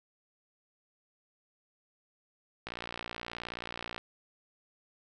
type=click train; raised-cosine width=0.3 ms; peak=-22 dBFS; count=78; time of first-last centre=2.67-3.98 s; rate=58.8 Hz; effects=none